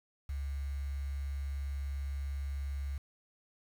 sine tone with quantisation, 69.5 Hz, C#2, 5 cents sharp, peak -34 dBFS, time 0.29-2.98 s, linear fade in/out 5 ms, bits 9, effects none

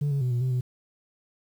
sine tone with pitch steps, 145.3 / 139.9 / 125.7 / 121.1 / 129 / 125.4 Hz, D3 / C#3 / B2 / B2 / C3 / B2, -18 / +16 / +31 / -34 / -24 / +27 cents, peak -20 dBFS, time 0.01-0.61 s, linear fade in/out 10 ms, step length 100 ms, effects tanh soft clip ceiling -22 dBFS + 9-bit

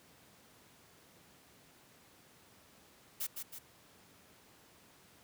blue noise with echo, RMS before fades -37 dBFS, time 3.2-3.27 s, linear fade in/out 10 ms, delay 160 ms, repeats 2, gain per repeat -5 dB, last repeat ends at 3.59 s, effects pink hiss -62 dBFS RMS until 5.23 s + high-pass 100 Hz 12 dB/octave

